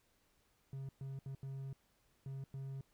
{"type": "tone bursts at uneven times", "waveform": "triangle", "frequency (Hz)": 135.4, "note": "C#3", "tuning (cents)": -40, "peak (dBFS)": -40, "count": 6, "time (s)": [[0.73, 0.89], [1.01, 1.19], [1.26, 1.35], [1.43, 1.73], [2.26, 2.44], [2.54, 2.81]], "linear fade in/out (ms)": 2, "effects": ["pink hiss -75 dBFS RMS until 2.93 s"]}